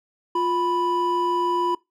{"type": "tone pair together", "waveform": "triangle", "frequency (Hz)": [351.5, 987.8], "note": ["F4", "B5"], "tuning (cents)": [11, 0], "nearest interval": "octave + tritone", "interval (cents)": 1789, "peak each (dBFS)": [-22, -20], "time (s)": [0.35, 1.75], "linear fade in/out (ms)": 5, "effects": ["noise-tail reverb RT60 0.2 s tail -22 dB re dry"]}